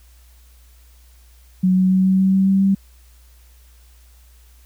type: tone with pitch steps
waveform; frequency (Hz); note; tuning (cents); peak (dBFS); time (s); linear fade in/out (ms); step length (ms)
sine; 185 / 186.39 / 187.8 / 189.21 / 190.64 / 192.08 / 193.53 / 194.98; F#3 / F#3 / F#3 / F#3 / G3 / G3 / G3 / G3; 0 / +13 / +26 / +39 / -48 / -35 / -22 / -9; -12; 1.63-2.75; 10; 140
effects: added 60 Hz sine -46 dBFS peak until 4.65 s + white hiss -56 dBFS RMS until 4.65 s